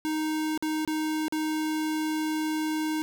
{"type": "tone with dropouts", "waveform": "square", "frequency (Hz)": 311.1, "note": "D#4", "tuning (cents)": 0, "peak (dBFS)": -27, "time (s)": [0.05, 3.02], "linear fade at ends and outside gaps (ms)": 0, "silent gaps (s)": [[0.576, 0.625], [0.85, 0.876], [1.282, 1.324]], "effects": []}